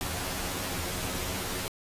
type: noise with comb filter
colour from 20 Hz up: pink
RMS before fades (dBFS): -33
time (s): 0.01-1.68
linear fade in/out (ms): 0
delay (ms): 11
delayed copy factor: +1
effects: resampled to 32000 Hz